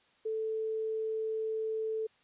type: tone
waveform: sine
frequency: 440 Hz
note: A4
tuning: in tune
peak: -31 dBFS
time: 0.25-2.07 s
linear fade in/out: 10 ms
effects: white hiss -67 dBFS RMS until 2.23 s + resampled to 8000 Hz